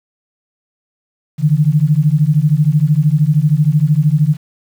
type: beating tone pair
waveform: sine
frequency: 144.5 / 157.5 Hz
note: D3 / D#3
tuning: -28 / +21 cents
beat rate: 13 Hz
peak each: -12 dBFS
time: 1.38-4.37 s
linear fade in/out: 50 ms
effects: 7-bit